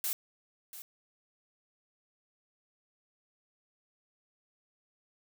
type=noise with echo; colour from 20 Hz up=blue; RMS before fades=-33 dBFS; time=0.04-0.13 s; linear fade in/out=0 ms; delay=690 ms; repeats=1; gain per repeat=-13 dB; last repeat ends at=0.82 s; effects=none